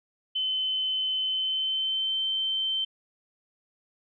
sine tone with pitch glide, 3052 to 3102 Hz, G7 to G7, -47 to -19 cents, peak -25 dBFS, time 0.35-2.85 s, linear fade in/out 10 ms, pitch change +28 cents, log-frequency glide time 1.23-2.22 s, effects none

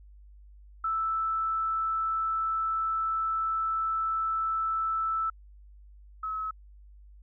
sine tone pair in turn, 1318.5 / 1289.9 Hz, E6 / E6, 0 / -38 cents, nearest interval unison, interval 38 cents, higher first, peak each -26 / -30 dBFS, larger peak first, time 0.84-5.3 / 6.23-6.51 s, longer first, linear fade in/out 5 ms, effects added 50 Hz sine -49 dBFS peak until 7.22 s

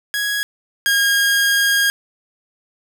sawtooth tone pair in turn, 1661.2 / 1627 Hz, G#6 / G#6, 0 / -36 cents, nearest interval unison, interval 36 cents, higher first, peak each -15 / -10 dBFS, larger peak second, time 0.14-0.43 / 0.86-1.9 s, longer second, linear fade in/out 0 ms, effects 7-bit

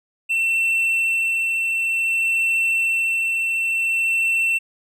triangle tone with tremolo, 2693 Hz, E7, 36 cents sharp, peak -15 dBFS, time 0.29-4.59 s, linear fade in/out 20 ms, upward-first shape sine, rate 0.55 Hz, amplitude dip 25%, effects none

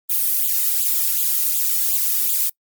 violet noise with flanger, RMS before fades -19 dBFS, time 0.09-2.5 s, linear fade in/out 20 ms, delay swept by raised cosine 0.26 to 1.66 ms, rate 2.7 Hz, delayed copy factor +0.85, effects noise-tail reverb RT60 0.1 s tail -25 dB re dry + Opus 32 kbps

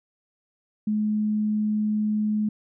sine tone, 212.5 Hz, G#3, 40 cents sharp, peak -21 dBFS, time 0.87-2.49 s, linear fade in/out 5 ms, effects none

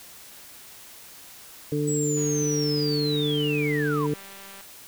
harmonic tone, 147.9 Hz, D3, 13 cents sharp, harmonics 1 / 2 / 3, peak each -27 / -27 / -27 dBFS, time 1.72-4.14 s, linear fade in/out 2 ms
sine linear sweep, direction down, 7902 to 932.3 Hz, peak -28 dBFS, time 1.87-4.07 s, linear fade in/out 10 ms
click train, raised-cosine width 0.3 ms, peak -30 dBFS, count 479, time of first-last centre 2.17-4.609 s, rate 196 Hz
effects white hiss -46 dBFS RMS until 4.87 s

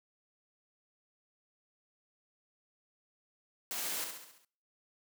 white noise with echo, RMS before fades -38 dBFS, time 3.71-4.04 s, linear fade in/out 0 ms, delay 68 ms, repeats 6, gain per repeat -5 dB, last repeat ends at 4.448 s, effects noise-tail reverb RT60 0.6 s tail -26 dB re dry + high-pass 200 Hz 12 dB/octave

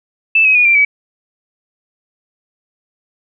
sine tone with pitch steps, 2637 / 2543 / 2452 / 2364 / 2280 Hz, E7 / D#7 / D#7 / D7 / C#7, 0 / +37 / -26 / +11 / +48 cents, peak -7 dBFS, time 0.35-0.85 s, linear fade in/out 5 ms, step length 100 ms, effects none

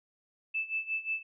sine tone with tremolo, 2632 Hz, E7, 3 cents flat, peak -28 dBFS, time 0.54-1.23 s, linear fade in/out 10 ms, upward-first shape sine, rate 5.6 Hz, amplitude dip 85%, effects none

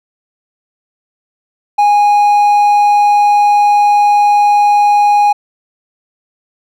triangle tone, 825 Hz, G#5, 12 cents flat, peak -4 dBFS, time 1.78-5.33 s, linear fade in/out 10 ms, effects none

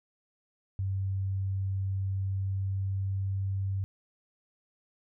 sine tone with pitch glide, 96.5 to 97.06 Hz, G2 to G2, -27 to -17 cents, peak -28 dBFS, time 0.79-3.84 s, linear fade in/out 0 ms, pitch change +10 cents, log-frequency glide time 2.1-3.34 s, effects none

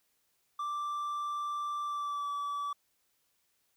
triangle tone with pitch glide, 1174.7 to 1151.2 Hz, D6 to D6, 0 to -35 cents, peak -31 dBFS, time 0.59-2.73 s, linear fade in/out 5 ms, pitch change -35 cents, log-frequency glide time 1.84-2.29 s, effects white hiss -75 dBFS RMS until 3.76 s

